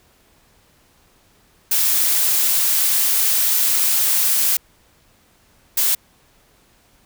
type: noise bursts at uneven times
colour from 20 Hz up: blue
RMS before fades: -17 dBFS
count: 2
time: 1.71-4.57 / 5.77-5.95 s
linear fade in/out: 5 ms
effects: pink hiss -56 dBFS RMS until 7.05 s